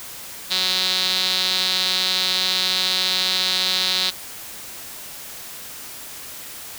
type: tone with band-pass filter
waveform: sawtooth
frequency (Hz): 185.6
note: F#3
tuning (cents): +6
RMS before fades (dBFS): -21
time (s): 0.5-4.11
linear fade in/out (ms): 20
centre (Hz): 4000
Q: 5.3
effects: white hiss -36 dBFS RMS until 6.78 s